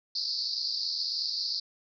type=band-pass noise; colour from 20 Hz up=white; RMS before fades=-32 dBFS; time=0.15-1.6 s; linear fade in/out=5 ms; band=4300 to 5000 Hz; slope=96 dB/octave; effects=none